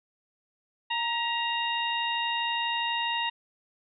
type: harmonic tone with a mistuned harmonic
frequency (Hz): 932.3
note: A#5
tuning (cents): 0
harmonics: 1 / 2 / 3 / 4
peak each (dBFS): -30 / -34 / -31 / -35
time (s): 0.9-3.3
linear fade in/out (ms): 10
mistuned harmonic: 2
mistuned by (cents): +37
effects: none